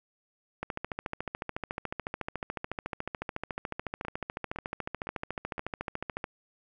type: two click trains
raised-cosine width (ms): 0.5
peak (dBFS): -22 / -18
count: 4 / 79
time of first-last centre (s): 4.05-5.581 / 0.63-6.242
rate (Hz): 1.96 / 13.9
effects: none